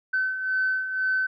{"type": "beating tone pair", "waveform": "sine", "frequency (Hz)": [1523, 1525], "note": ["F#6", "G6"], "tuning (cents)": [50, -48], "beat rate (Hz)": 2, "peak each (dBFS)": [-30, -23], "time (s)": [0.13, 1.27], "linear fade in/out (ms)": 10, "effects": ["tanh soft clip ceiling -16 dBFS"]}